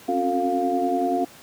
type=tone cluster; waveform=sine; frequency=263.7 / 274.1 / 361.8 / 449.1 / 703 Hz; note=C4 / C#4 / F#4 / A4 / F5; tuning=+14 / -19 / -39 / +35 / +11 cents; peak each=-31 / -26 / -26 / -31 / -23 dBFS; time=0.08-1.25 s; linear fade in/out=10 ms; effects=pink hiss -46 dBFS RMS until 1.42 s + high-pass 150 Hz 12 dB/octave